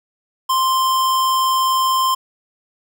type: tone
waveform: square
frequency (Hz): 1046.5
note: C6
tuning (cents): 0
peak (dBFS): -15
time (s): 0.49-2.15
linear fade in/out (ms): 10
effects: none